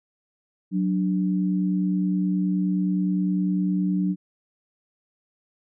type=tone pair together; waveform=sine; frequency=185 / 294.7 Hz; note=F#3 / D4; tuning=0 / +6 cents; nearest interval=minor sixth; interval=806 cents; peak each=-21 / -27 dBFS; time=0.71-4.16 s; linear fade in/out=50 ms; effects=none